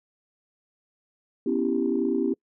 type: chord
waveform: sine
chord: C# half-diminished seventh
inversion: third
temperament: equal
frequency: 246.9 / 277.2 / 329.6 / 392 Hz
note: B3 / C#4 / E4 / G4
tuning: 0 / 0 / 0 / 0 cents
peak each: -27 dBFS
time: 1.46-2.34 s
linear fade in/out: 5 ms
effects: noise-tail reverb RT60 0.1 s tail -26 dB re dry + tanh soft clip ceiling -12 dBFS